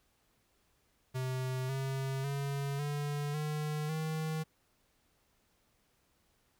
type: tone with pitch steps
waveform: square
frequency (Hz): 129.2 / 134.45 / 139.92 / 145.61 / 151.53 / 157.69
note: C3 / C3 / C#3 / D3 / D#3 / D#3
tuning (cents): -21 / +47 / +17 / -14 / -45 / +24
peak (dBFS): -34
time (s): 1.14-4.44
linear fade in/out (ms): 20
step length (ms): 550
effects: pink hiss -73 dBFS RMS until 6.59 s